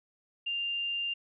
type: tone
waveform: sine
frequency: 2794 Hz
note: F7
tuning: in tune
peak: -30 dBFS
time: 0.46-1.14 s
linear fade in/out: 10 ms
effects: none